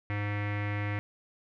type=tone with low-pass filter; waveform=square; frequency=103.1 Hz; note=G#2; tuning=12 cents flat; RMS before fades=-32 dBFS; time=0.1-0.99 s; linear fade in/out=0 ms; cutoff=2100 Hz; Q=5.3; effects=none